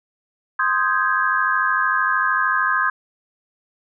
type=chord; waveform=sine; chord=Ab major seventh; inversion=first; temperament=equal; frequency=1046.5 / 1244.5 / 1568 / 1661.2 Hz; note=C6 / Eb6 / G6 / Ab6; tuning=0 / 0 / 0 / 0 cents; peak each=-22 dBFS; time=0.59-2.9 s; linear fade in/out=5 ms; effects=none